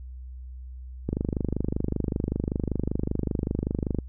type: click train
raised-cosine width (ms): 3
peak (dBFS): -13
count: 74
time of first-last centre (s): 1.09-3.987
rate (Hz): 25.2
effects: added 63 Hz sine -37 dBFS peak until 4.08 s